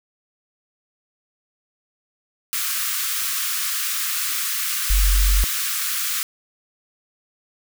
white high-pass noise, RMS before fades -24 dBFS, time 2.53-6.23 s, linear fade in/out 0 ms, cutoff 1100 Hz, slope 96 dB/octave
sine tone, 46.56 Hz, F#1, 12 cents sharp, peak -14 dBFS, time 4.9-5.44 s, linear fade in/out 0 ms
effects none

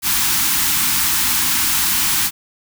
white band-stop noise, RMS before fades -17 dBFS, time 0.02-2.31 s, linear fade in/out 50 ms, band 350 to 800 Hz, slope 96 dB/octave, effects none

